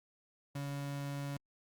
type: tone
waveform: 35% pulse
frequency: 141.3 Hz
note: C#3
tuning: 34 cents sharp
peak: -36 dBFS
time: 0.55-1.37 s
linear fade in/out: 5 ms
effects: Opus 48 kbps